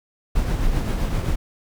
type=noise with tremolo; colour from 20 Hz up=brown; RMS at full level=-19 dBFS; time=0.35-1.36 s; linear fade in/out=10 ms; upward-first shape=triangle; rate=7.7 Hz; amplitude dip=45%; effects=none